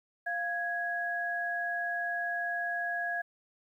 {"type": "tone pair together", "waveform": "sine", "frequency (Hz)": [696.2, 1661.2], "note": ["F5", "G#6"], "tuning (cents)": [-6, 0], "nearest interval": "octave + minor third", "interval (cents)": 1506, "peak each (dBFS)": [-35, -32], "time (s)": [0.26, 3.22], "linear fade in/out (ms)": 10, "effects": ["11-bit"]}